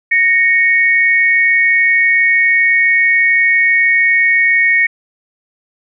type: tone pair together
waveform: sine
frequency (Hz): 1864.3 / 2217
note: A#6 / C#7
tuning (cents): 0 / 0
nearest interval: minor third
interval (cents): 300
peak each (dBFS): -11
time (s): 0.11-4.87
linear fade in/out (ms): 10
effects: none